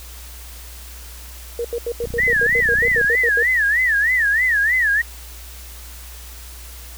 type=tone bursts; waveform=sine; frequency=472.1 Hz; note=A#4; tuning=22 cents sharp; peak=-20 dBFS; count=14; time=1.59-3.427 s; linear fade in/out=2 ms; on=56 ms; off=81 ms
type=click train; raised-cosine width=5 ms; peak=-21 dBFS; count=32; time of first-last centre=2.04-3.046 s; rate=30.8 Hz
type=tone with vibrato; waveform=sine; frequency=1820 Hz; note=A#6; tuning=42 cents flat; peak=-14 dBFS; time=2.18-5.02 s; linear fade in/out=10 ms; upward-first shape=sine; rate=3.2 Hz; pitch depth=200 cents each way
effects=added 60 Hz sine -36 dBFS peak until 6.97 s + white hiss -40 dBFS RMS until 6.97 s